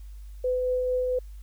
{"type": "tone with tremolo", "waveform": "sine", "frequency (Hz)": 504, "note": "B4", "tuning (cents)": 35, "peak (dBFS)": -22, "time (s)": [0.44, 1.19], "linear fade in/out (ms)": 5, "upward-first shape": "triangle", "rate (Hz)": 4.4, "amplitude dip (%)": 25, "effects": ["added 50 Hz sine -39 dBFS peak until 1.42 s", "white hiss -63 dBFS RMS until 1.42 s"]}